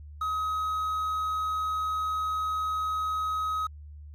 triangle tone with quantisation, 1268 Hz, D#6, 32 cents sharp, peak -25 dBFS, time 0.21-3.67 s, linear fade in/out 5 ms, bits 9, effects added 74 Hz sine -42 dBFS peak until 4.14 s + resampled to 32000 Hz

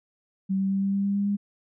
sine tone with pitch steps, 192.2 / 193.65 / 195.11 / 196.58 / 198.06 / 199.55 / 201.1 / 202.6 Hz, G3 / G3 / G3 / G3 / G3 / G3 / G3 / G#3, -34 / -21 / -8 / +5 / +18 / +31 / +44 / -43 cents, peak -22 dBFS, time 0.49-1.37 s, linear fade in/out 20 ms, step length 110 ms, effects none

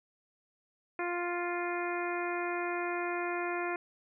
harmonic tone, 350 Hz, F4, 4 cents sharp, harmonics 1 / 2 / 3 / 4 / 5 / 6 / 7, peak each -35 / -38 / -40 / -41 / -42 / -43 / -43 dBFS, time 0.99-3.76 s, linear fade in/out 2 ms, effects none

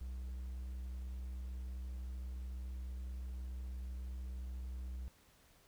triangle tone, 63 Hz, B1, 35 cents sharp, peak -39 dBFS, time 0.01-5.08 s, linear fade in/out 0 ms, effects pink hiss -67 dBFS RMS until 5.67 s

